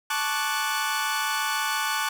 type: chord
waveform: sawtooth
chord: D major seventh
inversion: second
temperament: equal with one note detuned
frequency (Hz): 873.9 / 1108.7 / 1174.7 / 1480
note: A5 / C#6 / D6 / F#6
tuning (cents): -12 / 0 / 0 / 0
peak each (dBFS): -26 / -28 / -28 / -25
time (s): 0.1-2.09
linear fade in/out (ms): 5
effects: none